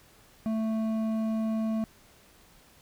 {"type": "tone with hard clipping", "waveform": "sine", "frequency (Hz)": 221, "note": "A3", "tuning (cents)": 8, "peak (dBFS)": -28, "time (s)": [0.46, 1.84], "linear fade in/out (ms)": 0, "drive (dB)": 8, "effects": ["pink hiss -58 dBFS RMS until 2.81 s"]}